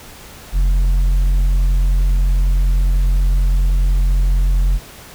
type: tone with tanh clipping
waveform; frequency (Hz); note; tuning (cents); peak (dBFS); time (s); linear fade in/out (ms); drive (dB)
sine; 44.73; F1; +42; -12; 0.52-4.8; 50; 5
effects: pink hiss -38 dBFS RMS until 5.14 s